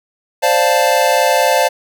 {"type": "chord", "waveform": "square", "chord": "D minor seventh", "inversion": "third", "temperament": "equal", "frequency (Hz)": [523.3, 587.3, 698.5, 880], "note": ["C5", "D5", "F5", "A5"], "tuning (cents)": [0, 0, 0, 0], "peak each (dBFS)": -17, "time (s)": [0.42, 1.69], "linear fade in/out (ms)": 20, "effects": []}